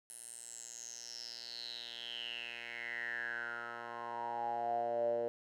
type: tone with band-pass filter sweep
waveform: 10% pulse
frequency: 118.1 Hz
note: A#2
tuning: 23 cents sharp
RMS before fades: -41 dBFS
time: 0.1-5.28 s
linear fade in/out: 0 ms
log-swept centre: 10000 to 520 Hz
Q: 9.2
effects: none